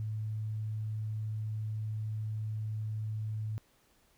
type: tone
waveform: sine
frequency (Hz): 108.3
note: A2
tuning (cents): -27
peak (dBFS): -33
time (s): 0-3.58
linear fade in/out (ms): 0
effects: pink hiss -68 dBFS RMS until 4.17 s